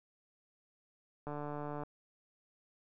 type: click train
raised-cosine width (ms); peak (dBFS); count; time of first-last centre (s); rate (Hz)
1; -28; 84; 1.27-1.835; 147
effects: none